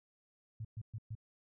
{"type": "tone bursts", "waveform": "sine", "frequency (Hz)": 110, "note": "A2", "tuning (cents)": 0, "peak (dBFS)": -39, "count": 4, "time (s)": [0.6, 1.152], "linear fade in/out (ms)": 5, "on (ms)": 48, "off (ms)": 120, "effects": []}